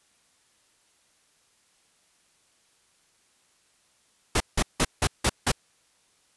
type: noise bursts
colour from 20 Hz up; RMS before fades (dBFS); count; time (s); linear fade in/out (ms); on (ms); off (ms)
pink; -22; 6; 4.35-5.518; 5; 53; 170
effects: white hiss -65 dBFS RMS until 6.36 s + resampled to 24000 Hz